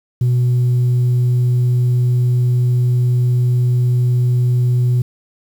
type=tone; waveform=sine; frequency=123.47 Hz; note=B2; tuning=in tune; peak=-9 dBFS; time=0.21-5.02 s; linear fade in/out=5 ms; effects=tanh soft clip ceiling -10 dBFS + 7-bit